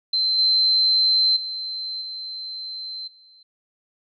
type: tone with level steps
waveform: sine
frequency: 4095 Hz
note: C8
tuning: 38 cents flat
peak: -18 / -15 / -27 / -30 / -49 dBFS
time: 0.13-3.43 s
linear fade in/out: 5 ms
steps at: 0.38 / 1.36 / 2.01 / 3.07 s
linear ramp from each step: 10 ms
effects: none